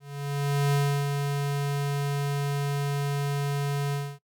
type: tone with ADSR envelope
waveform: square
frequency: 142 Hz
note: C#3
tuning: 42 cents sharp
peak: -21 dBFS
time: 0-4.19 s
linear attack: 730 ms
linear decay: 330 ms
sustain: -5 dB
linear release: 260 ms
effects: noise-tail reverb RT60 0.1 s tail -22 dB re dry